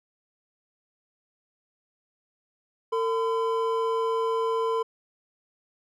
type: tone pair together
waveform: triangle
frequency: 452.6 / 1016 Hz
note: A4 / B5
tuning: +49 / +49 cents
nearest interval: octave + major second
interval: 1400 cents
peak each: -23 / -26 dBFS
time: 2.92-4.83 s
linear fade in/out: 10 ms
effects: none